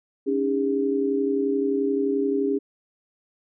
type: tone cluster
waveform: sine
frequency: 278.8 / 310.3 / 404.4 Hz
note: C#4 / D#4 / G#4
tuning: +10 / -5 / -46 cents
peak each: -24 / -31 / -23 dBFS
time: 0.26-2.59 s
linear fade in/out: 20 ms
effects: none